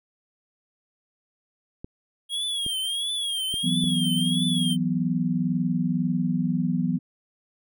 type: clicks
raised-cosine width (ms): 3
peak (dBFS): -23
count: 4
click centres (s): 1.845 / 2.664 / 3.541 / 3.841
type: tone with vibrato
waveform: square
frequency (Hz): 3271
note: G#7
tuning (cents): -27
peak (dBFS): -26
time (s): 2.29-4.77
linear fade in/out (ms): 50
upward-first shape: triangle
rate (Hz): 1.5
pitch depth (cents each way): 120
type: chord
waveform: sine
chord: E suspended second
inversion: none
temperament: equal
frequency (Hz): 164.81 / 185 / 246.9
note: E3 / F#3 / B3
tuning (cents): 0 / 0 / 0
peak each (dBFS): -26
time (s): 3.63-6.99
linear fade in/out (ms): 20
effects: none